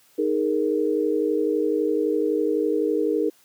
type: chord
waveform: sine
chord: D# suspended fourth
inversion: none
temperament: just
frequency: 311.1 / 414.8 / 466.7 Hz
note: D#4 / G#4 / A#4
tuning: 0 / -2 / +2 cents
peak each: -24 dBFS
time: 0.18-3.3 s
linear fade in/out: 10 ms
effects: white hiss -58 dBFS RMS until 3.44 s + high-pass 100 Hz 12 dB/octave